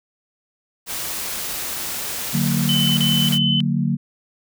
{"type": "noise", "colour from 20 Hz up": "white", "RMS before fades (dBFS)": -27, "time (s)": [0.86, 3.39], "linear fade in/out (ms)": 50}
{"type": "chord", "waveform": "sine", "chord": "D augmented", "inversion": "none", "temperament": "just", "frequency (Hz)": [146.83, 183.54, 229.4], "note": ["D3", "F#3", "A#3"], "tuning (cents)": [0, -14, -28], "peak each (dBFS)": [-21, -22, -22], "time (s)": [2.33, 3.97], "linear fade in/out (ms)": 20}
{"type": "tone bursts", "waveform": "sine", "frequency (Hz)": 3032, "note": "F#7", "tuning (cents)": 42, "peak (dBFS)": -18, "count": 3, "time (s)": [2.69, 3.604], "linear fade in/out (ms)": 0, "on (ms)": 280, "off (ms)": 37}
{"effects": []}